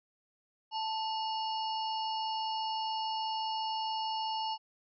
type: harmonic tone with a mistuned harmonic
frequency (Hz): 883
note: A5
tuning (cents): +6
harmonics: 1 / 3 / 5 / 6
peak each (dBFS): -33 / -41 / -43 / -45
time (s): 0.71-4.58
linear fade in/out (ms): 50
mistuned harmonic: 3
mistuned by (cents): +140
effects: none